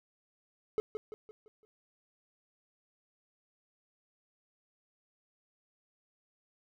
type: tone with echo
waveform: triangle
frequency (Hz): 429.9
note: A4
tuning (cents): -40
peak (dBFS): -25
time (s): 0.78-0.8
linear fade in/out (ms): 0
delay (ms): 170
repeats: 5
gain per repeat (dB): -7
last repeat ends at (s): 1.65
effects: none